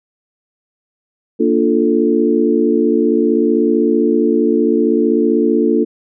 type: chord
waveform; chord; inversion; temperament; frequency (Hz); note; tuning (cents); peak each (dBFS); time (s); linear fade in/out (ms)
sine; Bb major seventh; none; equal; 233.1 / 293.7 / 349.2 / 440; Bb3 / D4 / F4 / A4; 0 / 0 / 0 / 0; -16; 1.39-5.85; 20
effects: none